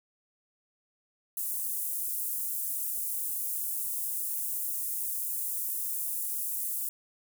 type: high-pass noise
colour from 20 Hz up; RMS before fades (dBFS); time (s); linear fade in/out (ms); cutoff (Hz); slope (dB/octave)
pink; -33; 1.37-6.89; 2; 10000; 24
effects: none